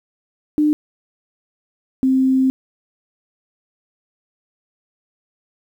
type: tone pair in turn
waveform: sine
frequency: 300.9 / 262.5 Hz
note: D4 / C4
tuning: +42 / +6 cents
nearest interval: major second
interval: 236 cents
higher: first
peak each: -12 dBFS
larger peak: neither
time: 0.58-0.73 / 2.03-2.5 s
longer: second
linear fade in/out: 0 ms
effects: 8-bit